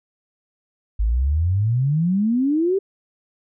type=exponential sweep; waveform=sine; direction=up; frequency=50.5 to 401.5 Hz; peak=-16 dBFS; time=0.99-2.79 s; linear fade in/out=10 ms; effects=none